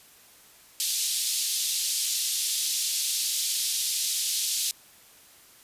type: band-pass noise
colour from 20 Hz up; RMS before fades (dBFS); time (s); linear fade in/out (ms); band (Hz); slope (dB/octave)
pink; -28; 0.8-4.71; 0; 3600 to 13000; 24
effects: white hiss -54 dBFS RMS until 5.63 s + resampled to 32000 Hz